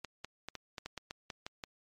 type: clicks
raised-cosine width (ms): 0.2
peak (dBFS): -23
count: 11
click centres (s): 0.047 / 0.246 / 0.486 / 0.553 / 0.782 / 0.86 / 0.977 / 1.109 / 1.302 / 1.465 / 1.638
effects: MP3 64 kbps